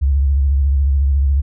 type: tone with vibrato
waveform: sine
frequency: 69.2 Hz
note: C#2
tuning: 2 cents flat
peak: -11 dBFS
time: 0.01-1.42 s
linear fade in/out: 20 ms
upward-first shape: sine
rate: 14 Hz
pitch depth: 85 cents each way
effects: none